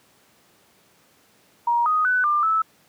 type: tone with pitch steps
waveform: sine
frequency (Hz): 946 / 1247 / 1497 / 1194 / 1308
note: A#5 / D#6 / F#6 / D6 / E6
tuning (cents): +25 / +3 / +20 / +28 / -14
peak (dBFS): -17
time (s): 1.67-2.62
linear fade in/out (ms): 5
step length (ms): 190
effects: pink hiss -58 dBFS RMS until 2.88 s + high-pass 150 Hz 12 dB/octave